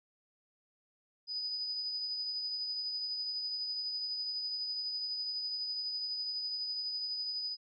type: tone with tremolo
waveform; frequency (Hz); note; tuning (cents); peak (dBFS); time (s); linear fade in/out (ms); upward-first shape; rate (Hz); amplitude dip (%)
sine; 4978; D#8; 0; -33; 1.27-7.57; 50; triangle; 12; 35
effects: none